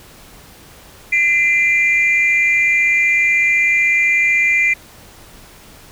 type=tone pair together; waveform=sine; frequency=2046 / 2382 Hz; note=C7 / D7; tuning=-39 / +24 cents; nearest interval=minor third; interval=263 cents; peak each=-13 dBFS; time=1.12-4.74 s; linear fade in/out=10 ms; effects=tanh soft clip ceiling -6 dBFS + pink hiss -42 dBFS RMS until 5.91 s